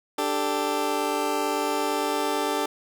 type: chord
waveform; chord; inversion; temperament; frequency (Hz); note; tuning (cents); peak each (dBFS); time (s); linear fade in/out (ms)
20% pulse; D suspended fourth; none; just; 293.7 / 391.6 / 440.5; D4 / G4 / A4; 0 / -2 / +2; -24; 0.18-2.66; 5
effects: none